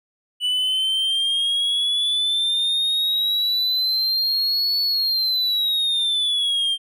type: exponential two-way sweep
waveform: triangle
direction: up then down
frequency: 2960 to 4437 to 3163 Hz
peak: -17 dBFS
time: 0.4-6.78 s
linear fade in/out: 50 ms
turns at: 4.8 s
effects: none